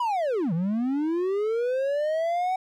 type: linear two-way sweep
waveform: triangle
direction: down then up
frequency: 1003 to 156.6 to 757 Hz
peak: -21 dBFS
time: 0-2.56 s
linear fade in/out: 5 ms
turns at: 0.53 s
effects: none